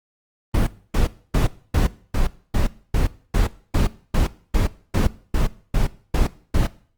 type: noise bursts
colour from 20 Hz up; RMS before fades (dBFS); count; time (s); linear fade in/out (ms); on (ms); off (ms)
brown; -17; 16; 0.54-6.67; 5; 130; 270
effects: noise-tail reverb RT60 0.5 s tail -19 dB re dry + Opus 32 kbps